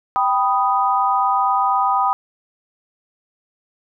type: chord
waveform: sine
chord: G augmented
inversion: none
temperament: equal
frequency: 784 / 987.8 / 1244.5 Hz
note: G5 / B5 / D#6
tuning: 0 / 0 / 0 cents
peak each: -19 dBFS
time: 0.16-2.13 s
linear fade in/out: 0 ms
effects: none